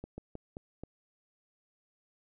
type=slowing click train; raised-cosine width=2 ms; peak=-28 dBFS; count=5; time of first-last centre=0.04-0.836 s; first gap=140 ms; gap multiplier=1.24; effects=none